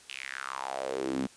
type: tone with high-pass filter sweep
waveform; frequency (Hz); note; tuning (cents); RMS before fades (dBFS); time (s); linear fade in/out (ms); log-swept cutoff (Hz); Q
sawtooth; 66.6; C2; +31; -35; 0.09-1.27; 5; 2900 to 220; 4.8
effects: white hiss -55 dBFS RMS until 1.36 s + resampled to 22050 Hz